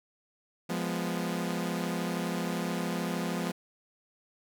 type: chord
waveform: sawtooth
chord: F diminished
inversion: none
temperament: equal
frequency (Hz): 174.61 / 207.7 / 246.9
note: F3 / Ab3 / Cb4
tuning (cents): 0 / 0 / 0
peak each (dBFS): -29 / -32 / -32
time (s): 0.69-3.52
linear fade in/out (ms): 10
effects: none